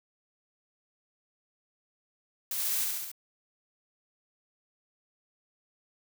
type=noise with echo; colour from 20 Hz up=blue; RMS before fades=-33 dBFS; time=2.51-2.84 s; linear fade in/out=2 ms; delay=69 ms; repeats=4; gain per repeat=-2 dB; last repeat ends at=3.116 s; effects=none